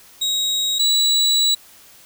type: tone pair in turn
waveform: 35% pulse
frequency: 3800 / 3927 Hz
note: A#7 / B7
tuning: +33 / -11 cents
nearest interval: minor second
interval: 56 cents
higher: second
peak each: -16 / -12 dBFS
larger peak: second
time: 0.21-0.79 / 0.79-1.55 s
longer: second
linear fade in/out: 10 ms
effects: white hiss -47 dBFS RMS until 2.05 s